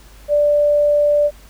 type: tone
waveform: sine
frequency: 587.3 Hz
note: D5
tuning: in tune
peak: -11 dBFS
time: 0.28-1.31 s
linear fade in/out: 50 ms
effects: added 50 Hz sine -41 dBFS peak until 1.49 s + pink hiss -47 dBFS RMS until 1.49 s